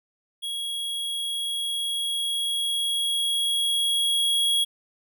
square tone with level ramp, 3313 Hz, G#7, 5 cents flat, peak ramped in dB -29 to -20 dBFS, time 0.42-4.65 s, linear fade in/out 20 ms, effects none

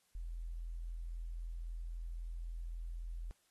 sine tone, 41.89 Hz, E1, 29 cents sharp, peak -40 dBFS, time 0.15-3.31 s, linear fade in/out 0 ms, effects white hiss -75 dBFS RMS until 3.5 s + AAC 32 kbps

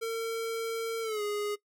square tone with pitch glide, 454.6 to 414.5 Hz, A#4 to G#4, -43 to -3 cents, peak -31 dBFS, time 0.01-1.56 s, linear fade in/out 20 ms, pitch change -160 cents, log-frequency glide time 1.02-1.22 s, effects noise-tail reverb RT60 0.1 s tail -19 dB re dry

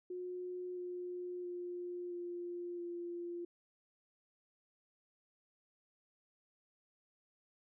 sine tone with pitch steps, 361.3 / 357.6 / 353.9 / 350.2 / 346.6 Hz, F#4 / F4 / F4 / F4 / F4, -41 / +41 / +23 / +5 / -13 cents, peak -40 dBFS, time 0.1-3.45 s, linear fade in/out 5 ms, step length 670 ms, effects none

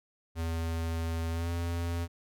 square tone with pitch glide, 82.41 to 85.22 Hz, E2 to F2, 0 to -42 cents, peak -31 dBFS, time 0.35-2.08 s, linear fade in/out 50 ms, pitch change +58 cents, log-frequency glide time 1.31-1.5 s, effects none

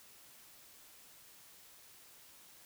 silence, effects white hiss -59 dBFS RMS until 2.65 s

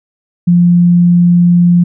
sine tone, 174.61 Hz, F3, in tune, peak -4 dBFS, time 0.47-1.84 s, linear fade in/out 10 ms, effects none

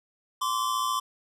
square tone pair together, 1038 / 1152.2 Hz, C6 / D6, -14 / -33 cents, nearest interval major second, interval 181 cents, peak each -29 / -29 dBFS, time 0.41-1 s, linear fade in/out 10 ms, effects resampled to 32000 Hz

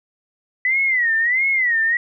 sine tone with vibrato, 1975.5 Hz, B6, in tune, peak -15 dBFS, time 0.65-1.97 s, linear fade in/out 2 ms, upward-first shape sine, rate 1.5 Hz, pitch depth 170 cents each way, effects none

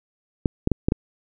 clicks, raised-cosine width 3 ms, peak -5 dBFS, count 5, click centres 0.458 / 0.674 / 0.717 / 0.885 / 0.921 s, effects none

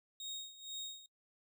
30% pulse tone with tremolo, 3737 Hz, A#7, 4 cents sharp, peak -38 dBFS, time 0.2-1.06 s, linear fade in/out 2 ms, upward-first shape sine, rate 2.1 Hz, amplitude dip 80%, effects noise-tail reverb RT60 0.1 s tail -23 dB re dry

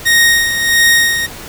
sawtooth tone with tremolo, 1864.7 Hz, A#6, in tune, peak -3 dBFS, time 0.05-1.27 s, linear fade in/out 20 ms, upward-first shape sine, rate 1.5 Hz, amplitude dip 60%, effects pink hiss -30 dBFS RMS until 1.48 s

